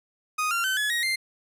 30% pulse tone with pitch steps, 1244.5 / 1380.9 / 1532.2 / 1700 / 1886.3 / 2093 Hz, D#6 / F6 / G6 / G#6 / A#6 / C7, 0 / -20 / -40 / +40 / +20 / 0 cents, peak -21 dBFS, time 0.38-1.16 s, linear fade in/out 10 ms, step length 130 ms, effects resampled to 32000 Hz

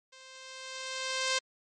5% pulse tone with level ramp, 523.3 Hz, C5, in tune, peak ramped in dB -40 to -14 dBFS, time 0.12-1.39 s, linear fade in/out 10 ms, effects low-pass 10000 Hz 12 dB/octave + MP3 48 kbps

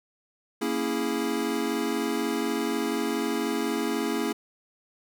square chord, A# half-diminished seventh, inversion none, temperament equal, 233.1 / 277.2 / 329.6 / 415.3 Hz, A#3 / C#4 / E4 / G#4, 0 / 0 / 0 / 0 cents, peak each -32 dBFS, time 0.61-4.33 s, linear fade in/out 10 ms, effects none

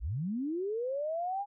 sine linear sweep, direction up, 43 to 824 Hz, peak -31 dBFS, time 0-1.46 s, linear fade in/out 50 ms, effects none

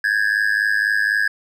triangle tone with amplitude modulation, 1661.2 Hz, G#6, in tune, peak -10 dBFS, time 0.04-1.28 s, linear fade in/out 5 ms, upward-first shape sine, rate 104 Hz, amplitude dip 95%, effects none

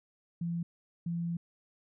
sine tone bursts at uneven times, 170 Hz, F3, 46 cents flat, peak -31 dBFS, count 2, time 0.41-0.63 / 1.06-1.37 s, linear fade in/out 5 ms, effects none

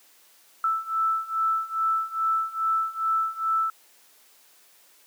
sine beating tone pair, 1318.5 / 1320.9 Hz, E6 / E6, 0 / +3 cents, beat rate 2.4 Hz, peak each -27 / -25 dBFS, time 0.64-3.7 s, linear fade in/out 2 ms, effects white hiss -57 dBFS RMS until 5.06 s + high-pass 300 Hz 12 dB/octave

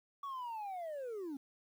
sine linear sweep, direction down, 1138 to 261.6 Hz, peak -37 dBFS, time 0.23-1.37 s, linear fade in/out 5 ms, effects tanh soft clip ceiling -39 dBFS + 11-bit

